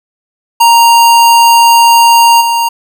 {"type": "tone with level steps", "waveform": "square", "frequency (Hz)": 932.3, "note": "A#5", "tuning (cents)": 0, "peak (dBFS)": [-3, -9], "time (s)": [0.6, 2.69], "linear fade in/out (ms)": 10, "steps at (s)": 2.4, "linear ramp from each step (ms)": 20, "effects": []}